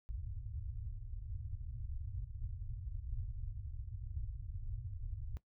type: low-pass noise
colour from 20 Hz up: pink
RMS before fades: -43 dBFS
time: 0.09-5.37 s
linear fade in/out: 0 ms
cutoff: 120 Hz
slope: 96 dB/octave
effects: noise-tail reverb RT60 0.1 s tail -17 dB re dry